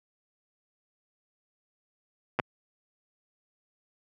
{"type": "clicks", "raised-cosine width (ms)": 0.5, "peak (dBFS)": [-12, -9], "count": 2, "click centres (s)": [2.39, 2.398], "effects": ["high-pass 100 Hz 12 dB/octave"]}